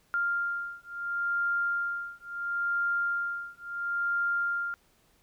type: beating tone pair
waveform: sine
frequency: 1396.9 / 1397.63 Hz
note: F6 / F6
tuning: 0 / +1 cents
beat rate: 0.73 Hz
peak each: -31 dBFS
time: 0.14-4.74 s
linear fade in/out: 0 ms
effects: pink hiss -66 dBFS RMS until 5.22 s